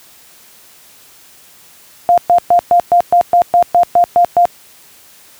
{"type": "tone bursts", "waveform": "sine", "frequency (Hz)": 700, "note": "F5", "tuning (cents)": 4, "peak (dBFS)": -5, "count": 12, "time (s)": [2.09, 4.454], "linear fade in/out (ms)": 0, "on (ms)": 87, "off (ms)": 120, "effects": ["white hiss -43 dBFS RMS until 5.39 s", "high-pass 60 Hz 12 dB/octave"]}